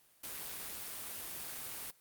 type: noise with amplitude modulation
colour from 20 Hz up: white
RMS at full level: -42 dBFS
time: 0.23-1.91 s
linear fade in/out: 10 ms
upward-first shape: sine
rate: 163 Hz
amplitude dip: 30%
effects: white hiss -67 dBFS RMS until 2 s + Opus 32 kbps